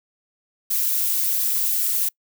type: noise with amplitude modulation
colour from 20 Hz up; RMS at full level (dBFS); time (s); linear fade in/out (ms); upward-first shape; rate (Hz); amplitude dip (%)
violet; -18; 0.7-2.09; 10; sine; 213; 80
effects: noise-tail reverb RT60 0.1 s tail -25 dB re dry